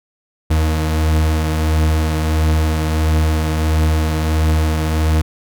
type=beating tone pair; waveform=40% pulse; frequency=77.1 / 78.6 Hz; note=D#2 / D#2; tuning=-15 / +18 cents; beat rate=1.5 Hz; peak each=-22 / -13 dBFS; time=0.5-5.22 s; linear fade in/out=10 ms; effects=none